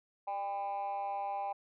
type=tone with amplitude modulation; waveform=sine; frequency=799 Hz; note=G5; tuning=33 cents sharp; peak=-28 dBFS; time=0.27-1.53 s; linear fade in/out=10 ms; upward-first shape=sine; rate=204 Hz; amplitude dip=90%; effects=tanh soft clip ceiling -30 dBFS